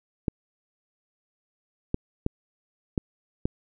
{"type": "clicks", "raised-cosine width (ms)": 3, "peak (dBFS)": -11, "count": 5, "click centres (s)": [0.282, 1.944, 2.264, 2.978, 3.455], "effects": []}